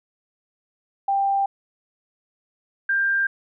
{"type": "tone pair in turn", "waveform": "sine", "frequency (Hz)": [790, 1590.5], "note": ["G5", "G6"], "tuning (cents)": [13, 25], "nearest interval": "octave", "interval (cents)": 1212, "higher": "second", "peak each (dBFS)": -18, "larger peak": "neither", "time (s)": [[1.08, 1.46], [2.89, 3.27]], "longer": "neither", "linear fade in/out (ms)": 5, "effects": []}